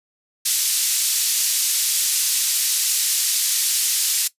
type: band-pass noise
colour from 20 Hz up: white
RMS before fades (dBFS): -20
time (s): 0.45-4.28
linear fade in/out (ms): 10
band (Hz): 4000 to 11000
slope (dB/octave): 12
effects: noise-tail reverb RT60 0.1 s tail -17 dB re dry + resampled to 32000 Hz